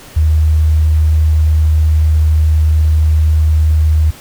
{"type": "tone", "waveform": "sine", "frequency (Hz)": 77.78, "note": "D#2", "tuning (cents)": 0, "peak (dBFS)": -7, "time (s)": [0.16, 4.11], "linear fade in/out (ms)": 10, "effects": ["pink hiss -36 dBFS RMS until 4.2 s"]}